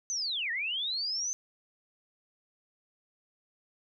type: linear two-way sweep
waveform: sine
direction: down then up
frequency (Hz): 6272 to 1771 to 6272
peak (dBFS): -30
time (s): 0.1-1.33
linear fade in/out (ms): 0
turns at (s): 0.51
effects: none